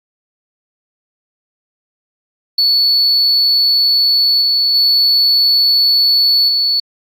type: tone with level steps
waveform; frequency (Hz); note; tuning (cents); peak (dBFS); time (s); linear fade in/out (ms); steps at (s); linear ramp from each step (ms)
sine; 4435; C#8; 0; -7 / -9 / -6 / -10; 2.58-6.8; 5; 4.41 / 4.74 / 6.48; 10
effects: tanh soft clip ceiling -7 dBFS + AAC 64 kbps